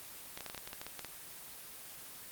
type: clicks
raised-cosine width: 0.2 ms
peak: -24 dBFS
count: 12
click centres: 0.375 / 0.407 / 0.463 / 0.499 / 0.547 / 0.578 / 0.675 / 0.731 / 0.815 / 0.866 / 0.993 / 1.047 s
effects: white hiss -49 dBFS RMS until 2.31 s + Opus 24 kbps